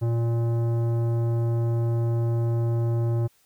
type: tone with tanh clipping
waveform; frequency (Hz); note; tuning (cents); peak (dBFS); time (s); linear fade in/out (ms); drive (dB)
sine; 116.54; A#2; 0; -23; 0.01-3.28; 20; 14
effects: white hiss -63 dBFS RMS until 3.45 s